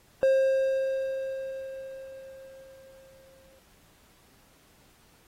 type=tone with exponential decay; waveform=triangle; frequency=533 Hz; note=C5; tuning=32 cents sharp; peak=-16 dBFS; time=0.23-3.59 s; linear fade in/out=0 ms; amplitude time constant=730 ms; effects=pink hiss -61 dBFS RMS until 5.27 s + AAC 48 kbps